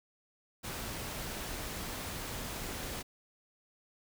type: noise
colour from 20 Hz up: pink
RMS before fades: -40 dBFS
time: 0.63-3.03 s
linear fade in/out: 20 ms
effects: none